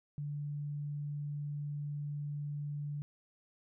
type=tone; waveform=sine; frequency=146 Hz; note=D3; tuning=10 cents flat; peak=-36 dBFS; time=0.18-3.02 s; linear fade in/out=0 ms; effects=none